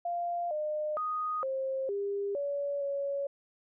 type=tone with pitch steps; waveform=sine; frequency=695 / 607 / 1243 / 532 / 401.5 / 568 / 560 Hz; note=F5 / D#5 / D#6 / C5 / G4 / C#5 / C#5; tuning=-9 / -43 / -2 / +29 / +41 / +42 / +18 cents; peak=-30 dBFS; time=0.05-3.27 s; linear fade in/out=5 ms; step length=460 ms; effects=none